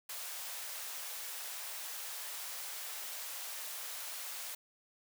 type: high-pass noise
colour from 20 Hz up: white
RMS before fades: -43 dBFS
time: 0.09-4.55 s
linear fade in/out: 5 ms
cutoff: 540 Hz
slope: 24 dB/octave
effects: none